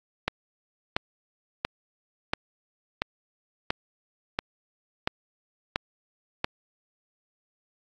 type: click train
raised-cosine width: 0.3 ms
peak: -8 dBFS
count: 10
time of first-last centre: 0.28-6.444 s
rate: 1.46 Hz
effects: AAC 64 kbps